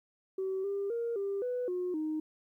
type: tone with pitch steps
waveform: sine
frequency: 381 / 398.6 / 467.6 / 396.9 / 495.3 / 360.9 / 310.4 Hz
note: G4 / G4 / A#4 / G4 / B4 / F#4 / D#4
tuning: -49 / +29 / +5 / +22 / +5 / -43 / -4 cents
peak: -30 dBFS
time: 0.38-2.2 s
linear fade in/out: 5 ms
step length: 260 ms
effects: tanh soft clip ceiling -27 dBFS + 12-bit